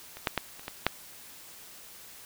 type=clicks; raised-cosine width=0.3 ms; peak=-26 / -9 / -10 / -29 / -19 / -6 dBFS; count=6; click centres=0.17 / 0.272 / 0.377 / 0.595 / 0.681 / 0.866 s; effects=white hiss -49 dBFS RMS until 2.25 s